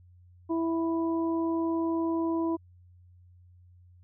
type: harmonic tone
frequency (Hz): 329.6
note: E4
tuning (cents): 0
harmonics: 1 / 2 / 3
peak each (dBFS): -26 / -38 / -36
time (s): 0.49-2.57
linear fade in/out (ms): 20
effects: added 89 Hz sine -53 dBFS peak until 4.03 s